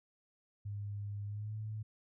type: tone with pitch glide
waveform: sine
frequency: 102.1 to 107.98 Hz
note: G#2 to A2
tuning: -29 to -32 cents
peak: -38 dBFS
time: 0.65-1.83 s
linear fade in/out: 10 ms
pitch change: +97 cents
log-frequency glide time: 1.26-1.55 s
effects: none